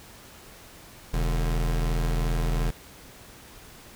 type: tone pair together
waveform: square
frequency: 41.33 / 146.83 Hz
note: E1 / D3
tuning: +5 / 0 cents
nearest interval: octave + minor seventh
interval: 2195 cents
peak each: -24 / -33 dBFS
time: 1.13-2.71 s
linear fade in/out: 10 ms
effects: pink hiss -48 dBFS RMS until 3.95 s